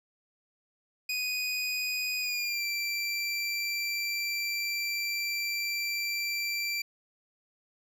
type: tone with pitch glide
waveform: 25% pulse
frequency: 2489 to 2349 Hz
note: D#7 to D7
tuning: 0 to 0 cents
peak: -26 dBFS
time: 1.09-6.82 s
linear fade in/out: 5 ms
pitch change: -100 cents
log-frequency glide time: 2.2-2.64 s
effects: none

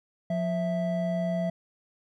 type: tone pair together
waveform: triangle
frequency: 177 / 659.1 Hz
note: F3 / E5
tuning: +23 / 0 cents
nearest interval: octave + major seventh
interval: 2277 cents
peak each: -26 / -27 dBFS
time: 0.3-1.5 s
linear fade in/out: 5 ms
effects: none

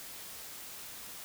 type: silence
effects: white hiss -46 dBFS RMS until 1.24 s

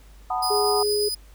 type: chord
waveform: sine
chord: B dominant seventh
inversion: second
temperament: just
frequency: 740.8 / 889 / 987.8 / 1234.7 Hz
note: F#5 / A5 / B5 / D#6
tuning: +2 / +18 / 0 / -14 cents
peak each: -25 / -31 / -31 / -29 dBFS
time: 0.3-0.83 s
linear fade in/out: 5 ms
type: tone with tremolo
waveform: sawtooth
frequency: 4978 Hz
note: D#8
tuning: in tune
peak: -21 dBFS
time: 0.42-1.15 s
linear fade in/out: 10 ms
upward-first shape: triangle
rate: 8.5 Hz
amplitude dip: 30%
type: tone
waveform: sine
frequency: 415.3 Hz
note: G#4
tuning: in tune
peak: -21 dBFS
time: 0.5-1.09 s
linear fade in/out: 10 ms
effects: added 50 Hz sine -46 dBFS peak until 1.34 s + pink hiss -56 dBFS RMS until 1.34 s

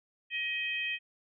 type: harmonic tone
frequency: 631 Hz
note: D#5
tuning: 24 cents sharp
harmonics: 3 / 4 / 5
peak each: -37 / -33 / -38 dBFS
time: 0.3-0.99 s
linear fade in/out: 50 ms
effects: none

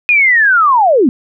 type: linear sweep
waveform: sine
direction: down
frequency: 2489 to 220 Hz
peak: -6 dBFS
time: 0.09-1.09 s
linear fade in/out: 0 ms
effects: none

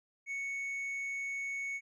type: tone with tanh clipping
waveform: triangle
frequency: 2217 Hz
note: C#7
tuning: in tune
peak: -36 dBFS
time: 0.26-1.81 s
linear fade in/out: 50 ms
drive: 8 dB
effects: none

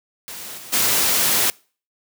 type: noise with level steps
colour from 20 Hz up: white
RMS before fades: -34 / -38 / -18 dBFS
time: 0.28-1.5 s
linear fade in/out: 0 ms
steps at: 0.57 / 0.72 s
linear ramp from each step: 20 ms
effects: noise-tail reverb RT60 0.4 s tail -25 dB re dry + high-pass 100 Hz 12 dB/octave

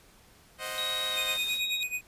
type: chord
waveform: 10% pulse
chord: C diminished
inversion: none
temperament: equal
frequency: 523.3 / 622.3 / 740 Hz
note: C5 / Eb5 / Gb5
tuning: 0 / 0 / 0 cents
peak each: -30 / -29 / -34 dBFS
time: 0.58-1.39 s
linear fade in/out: 50 ms
type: noise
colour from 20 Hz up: white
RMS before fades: -43 dBFS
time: 0.61-1.61 s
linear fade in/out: 50 ms
type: tone with vibrato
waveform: sine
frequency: 3735 Hz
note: A#7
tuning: 3 cents sharp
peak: -30 dBFS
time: 0.78-1.83 s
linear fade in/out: 0 ms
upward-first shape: square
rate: 1.4 Hz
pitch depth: 23 cents each way
type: tone with tremolo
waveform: square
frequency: 2489 Hz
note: D#7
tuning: in tune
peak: -29 dBFS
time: 1.17-2.01 s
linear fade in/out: 2 ms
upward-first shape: sine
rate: 9.3 Hz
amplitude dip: 85%
effects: pink hiss -58 dBFS RMS until 2.07 s + resampled to 32000 Hz

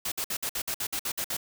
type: noise bursts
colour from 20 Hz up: white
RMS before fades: -31 dBFS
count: 11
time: 0.05-1.369 s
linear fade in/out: 5 ms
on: 69 ms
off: 56 ms
effects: none

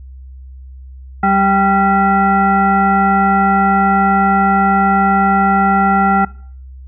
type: tone with frequency modulation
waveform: sine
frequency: 784 Hz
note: G5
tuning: in tune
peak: -9 dBFS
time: 1.23-6.25 s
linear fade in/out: 5 ms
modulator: 589 Hz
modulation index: 1.2
effects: noise-tail reverb RT60 0.5 s tail -22 dB re dry + added 65 Hz sine -31 dBFS peak until 6.87 s

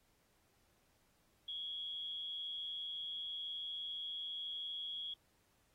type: tone with amplitude modulation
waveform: sine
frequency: 3327 Hz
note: G#7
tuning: 2 cents sharp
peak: -38 dBFS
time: 1.48-5.14 s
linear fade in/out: 5 ms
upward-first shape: sine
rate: 160 Hz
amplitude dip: 60%
effects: pink hiss -75 dBFS RMS until 5.74 s + AAC 48 kbps

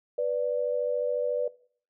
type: tone pair together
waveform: sine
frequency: 493.3 / 587.3 Hz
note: B4 / D5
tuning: -2 / 0 cents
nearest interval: minor third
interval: 302 cents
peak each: -27 / -28 dBFS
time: 0.18-1.48 s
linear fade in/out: 5 ms
effects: noise-tail reverb RT60 0.5 s tail -20 dB re dry

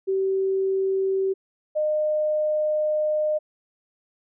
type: tone pair in turn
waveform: sine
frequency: 384.5 / 610.4 Hz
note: G4 / D#5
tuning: -33 / -33 cents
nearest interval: minor sixth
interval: 800 cents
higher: second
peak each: -20 dBFS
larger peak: neither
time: 0.07-1.34 / 1.75-3.39 s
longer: second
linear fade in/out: 20 ms
effects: none

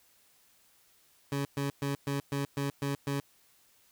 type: tone bursts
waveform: 20% pulse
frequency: 140.2 Hz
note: C#3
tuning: 20 cents sharp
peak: -25 dBFS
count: 8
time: 1.32-3.2 s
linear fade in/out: 2 ms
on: 130 ms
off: 120 ms
effects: white hiss -65 dBFS RMS until 3.91 s

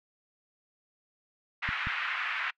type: band-pass noise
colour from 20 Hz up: pink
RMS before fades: -33 dBFS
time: 1.62-2.51 s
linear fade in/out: 10 ms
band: 1300 to 2500 Hz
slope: 24 dB/octave
type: clicks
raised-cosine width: 5 ms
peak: -24 dBFS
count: 2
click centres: 1.69 / 1.871 s
effects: noise-tail reverb RT60 0.1 s tail -25 dB re dry

